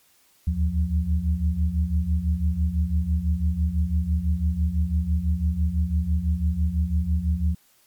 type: tone cluster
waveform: sine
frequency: 73.5 / 79.5 / 177.3 Hz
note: D2 / D#2 / F3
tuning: +2 / +38 / +26 cents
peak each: -24 / -23 / -28 dBFS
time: 0.47-7.55 s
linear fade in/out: 5 ms
effects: white hiss -60 dBFS RMS until 7.86 s + MP3 96 kbps